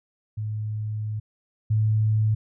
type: tone pair in turn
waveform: sine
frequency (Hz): 107.3 / 108.36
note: A2 / A2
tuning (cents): -43 / -26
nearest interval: unison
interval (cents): 17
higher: second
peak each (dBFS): -26 / -18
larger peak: second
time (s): 0.37-1.2 / 1.7-2.35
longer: first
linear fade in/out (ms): 10
effects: none